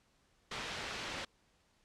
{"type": "low-pass noise", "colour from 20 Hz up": "white", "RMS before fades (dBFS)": -42, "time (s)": [0.51, 1.25], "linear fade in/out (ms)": 5, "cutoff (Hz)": 3500, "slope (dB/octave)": 12, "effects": ["pink hiss -72 dBFS RMS until 1.84 s", "low-pass 8000 Hz 12 dB/octave"]}